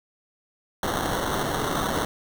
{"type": "noise with sample-and-hold", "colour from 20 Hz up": "violet", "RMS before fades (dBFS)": -26, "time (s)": [0.83, 2.05], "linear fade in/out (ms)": 2, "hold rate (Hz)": 2450, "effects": []}